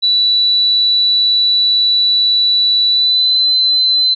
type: tone with pitch glide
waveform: sine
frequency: 3951 to 4048 Hz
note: B7 to B7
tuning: 0 to +42 cents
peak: -9 dBFS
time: 0.02-4.15 s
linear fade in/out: 20 ms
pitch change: +42 cents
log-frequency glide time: 2.89-3.41 s
effects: none